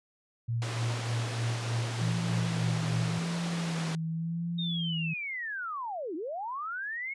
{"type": "tone with tremolo", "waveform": "sine", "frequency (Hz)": 116.54, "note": "A#2", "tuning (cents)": 0, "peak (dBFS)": -27, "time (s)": [0.48, 3.19], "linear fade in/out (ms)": 10, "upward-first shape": "sine", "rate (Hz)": 3.3, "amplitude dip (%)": 55}
{"type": "band-pass noise", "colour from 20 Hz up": "pink", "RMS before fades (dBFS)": -39, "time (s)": [0.62, 3.95], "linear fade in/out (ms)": 0, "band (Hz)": [240, 6700], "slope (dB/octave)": 12}
{"type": "tone with vibrato", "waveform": "sine", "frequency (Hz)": 166.4, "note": "E3", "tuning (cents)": 17, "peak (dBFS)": -30, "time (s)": [2.01, 5.14], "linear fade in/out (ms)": 10, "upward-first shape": "sine", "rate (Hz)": 0.88, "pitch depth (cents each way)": 48}
{"type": "linear two-way sweep", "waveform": "sine", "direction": "down then up", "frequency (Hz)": [3729, 293.7, 2213], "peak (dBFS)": -33, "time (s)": [4.58, 7.14], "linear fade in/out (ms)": 10, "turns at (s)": 6.15}
{"effects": ["resampled to 24000 Hz"]}